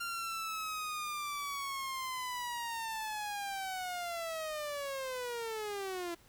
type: linear sweep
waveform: sawtooth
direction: down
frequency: 1393 to 336.2 Hz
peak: -33 dBFS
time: 0-6.15 s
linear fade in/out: 10 ms
effects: pink hiss -63 dBFS RMS until 6.28 s